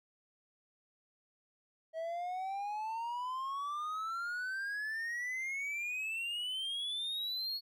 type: exponential sweep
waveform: triangle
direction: up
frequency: 639 to 4386 Hz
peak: -34 dBFS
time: 1.93-7.61 s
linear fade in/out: 50 ms
effects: none